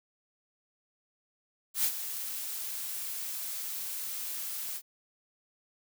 blue noise with ADSR envelope, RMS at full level -26 dBFS, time 1.74-4.82 s, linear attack 100 ms, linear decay 70 ms, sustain -11 dB, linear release 60 ms, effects none

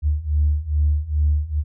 sine beating tone pair, 73.42 / 75.82 Hz, D2 / D#2, 0 / -44 cents, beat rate 2.4 Hz, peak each -20 / -18 dBFS, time 0.02-1.64 s, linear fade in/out 50 ms, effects tanh soft clip ceiling -9 dBFS

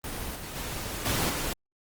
pink noise with level steps, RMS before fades -35 / -39 / -35 / -27 / -31 dBFS, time 0.04-1.53 s, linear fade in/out 2 ms, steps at 0.35 / 0.55 / 1.05 / 1.29 s, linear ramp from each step 10 ms, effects Opus 24 kbps

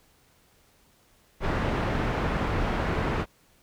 pink low-pass noise, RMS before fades -27 dBFS, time 1.4-3.26 s, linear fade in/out 50 ms, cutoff 1800 Hz, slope 12 dB/octave, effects pink hiss -62 dBFS RMS until 3.62 s

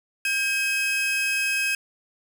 40% pulse tone pair together, 1599.9 / 2555 Hz, G6 / D#7, +35 / +45 cents, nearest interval minor sixth, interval 810 cents, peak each -27 / -22 dBFS, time 0.25-1.75 s, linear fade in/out 2 ms, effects none

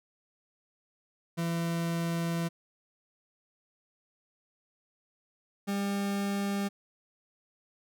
40% pulse tone pair in turn, 168.1 / 199.91 Hz, E3 / G3, +34 / +34 cents, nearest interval minor third, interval 300 cents, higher second, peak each -28 dBFS, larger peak neither, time 1.37-2.49 / 5.67-6.69 s, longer first, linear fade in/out 20 ms, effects none

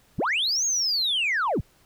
sine linear two-way sweep, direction up then down, 33.35 to 6645 to 33.35 Hz, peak -20 dBFS, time 0.18-1.61 s, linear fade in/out 10 ms, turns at 0.65 s, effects tanh soft clip ceiling -19 dBFS + pink hiss -60 dBFS RMS until 1.85 s

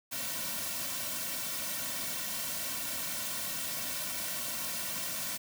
white noise with comb filter, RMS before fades -36 dBFS, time 0.11-5.38 s, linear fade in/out 20 ms, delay 2.4 ms, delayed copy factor -0.9, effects none

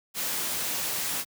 white noise, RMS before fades -30 dBFS, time 0.14-1.25 s, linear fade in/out 50 ms, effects high-pass 100 Hz 12 dB/octave

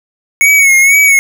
square tone with vibrato, 2209 Hz, C#7, 7 cents flat, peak -5 dBFS, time 0.41-1.19 s, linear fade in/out 0 ms, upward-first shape sine, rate 2.1 Hz, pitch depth 57 cents each way, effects none

